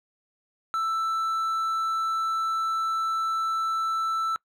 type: tone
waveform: triangle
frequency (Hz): 1325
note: E6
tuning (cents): +9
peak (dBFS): -22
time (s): 0.74-4.36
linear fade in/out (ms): 0
effects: noise-tail reverb RT60 0.1 s tail -23 dB re dry